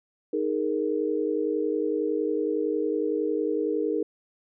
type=chord; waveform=sine; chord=D# suspended fourth; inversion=none; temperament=equal; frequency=311.1 / 415.3 / 466.2 Hz; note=D#4 / G#4 / A#4; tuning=0 / 0 / 0 cents; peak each=-28 dBFS; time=0.33-4.03 s; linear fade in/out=5 ms; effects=none